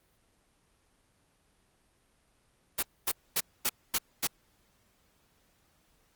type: noise bursts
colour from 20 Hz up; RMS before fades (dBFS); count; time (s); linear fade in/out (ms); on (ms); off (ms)
white; -28; 6; 2.78-4.274; 10; 49; 240
effects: pink hiss -69 dBFS RMS until 6.15 s + Opus 32 kbps